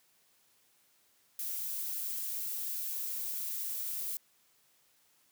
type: noise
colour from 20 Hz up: violet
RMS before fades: -37 dBFS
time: 1.39-4.17 s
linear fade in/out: 2 ms
effects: white hiss -69 dBFS RMS until 5.31 s + high-pass 80 Hz 12 dB/octave